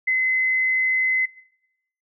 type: tone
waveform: sine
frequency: 2043 Hz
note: C7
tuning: 42 cents flat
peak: -17 dBFS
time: 0.07-1.26 s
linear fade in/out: 10 ms
effects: noise-tail reverb RT60 0.8 s tail -21 dB re dry